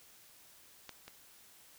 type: clicks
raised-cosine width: 0.2 ms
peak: -27 / -30 dBFS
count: 2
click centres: 0.893 / 1.08 s
effects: white hiss -60 dBFS RMS until 1.78 s